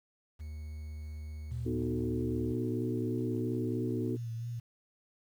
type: tone with pitch glide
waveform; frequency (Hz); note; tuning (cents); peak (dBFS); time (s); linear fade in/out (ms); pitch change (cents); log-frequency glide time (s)
triangle; 76.3 to 73.83; D#2 to D2; -33 to +10; -37; 0.39-2.54; 20; -57; 1.95-2.23
type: tone with vibrato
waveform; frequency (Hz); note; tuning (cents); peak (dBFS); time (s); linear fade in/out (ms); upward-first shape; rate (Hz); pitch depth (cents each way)
sine; 116.54; A#2; 0; -35; 1.51-4.6; 10; sine; 3.1; 40
type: chord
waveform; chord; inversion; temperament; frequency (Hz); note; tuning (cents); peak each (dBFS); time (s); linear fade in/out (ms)
sine; B dominant seventh; none; equal; 246.9 / 311.1 / 370 / 440; B3 / D#4 / F#4 / A4; 0 / 0 / 0 / 0; -35 / -37 / -37 / -41; 1.65-4.17; 20
effects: tanh soft clip ceiling -18 dBFS + 10-bit